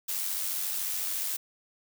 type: noise with amplitude modulation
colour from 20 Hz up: blue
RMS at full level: -30 dBFS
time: 0.08-1.37 s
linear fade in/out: 10 ms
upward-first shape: sine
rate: 94 Hz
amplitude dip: 40%
effects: none